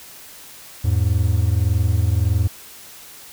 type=tone pair together; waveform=triangle; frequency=83.3 / 104.95 Hz; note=E2 / G#2; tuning=+19 / +19 cents; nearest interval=major third; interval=400 cents; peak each=-16 dBFS; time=0.84-2.48 s; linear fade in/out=10 ms; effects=white hiss -41 dBFS RMS until 3.32 s